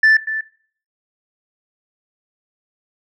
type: tone with echo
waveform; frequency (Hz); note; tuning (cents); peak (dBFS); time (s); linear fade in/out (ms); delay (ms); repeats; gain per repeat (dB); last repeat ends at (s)
sine; 1760; A6; 0; -6; 0.03-0.17; 5; 240; 1; -13; 0.41
effects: noise-tail reverb RT60 0.5 s tail -18 dB re dry + tanh soft clip ceiling -7 dBFS